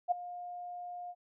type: tone with ADSR envelope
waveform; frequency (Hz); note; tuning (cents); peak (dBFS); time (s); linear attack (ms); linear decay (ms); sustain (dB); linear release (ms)
sine; 710; F5; +28; -23; 0.08-1.15; 34; 11; -17; 50
effects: none